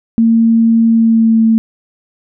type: tone with pitch glide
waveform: sine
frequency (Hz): 227.8 to 224.1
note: A#3 to A3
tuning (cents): -40 to +32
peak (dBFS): -6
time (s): 0.18-1.58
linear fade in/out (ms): 0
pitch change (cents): -28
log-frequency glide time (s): 0.87-1.45
effects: none